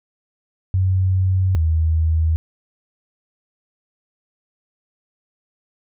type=tone pair in turn; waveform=sine; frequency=93.6 / 80.1 Hz; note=F#2 / E2; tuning=+20 / -49 cents; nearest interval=minor third; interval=269 cents; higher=first; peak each=-14 dBFS; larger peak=neither; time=0.74-1.55 / 1.55-2.36 s; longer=neither; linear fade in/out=0 ms; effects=none